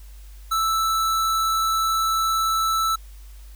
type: tone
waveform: square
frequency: 1318.5 Hz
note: E6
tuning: in tune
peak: -20 dBFS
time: 0.51-2.96 s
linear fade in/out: 10 ms
effects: added 50 Hz sine -39 dBFS peak until 3.55 s + white hiss -54 dBFS RMS until 3.55 s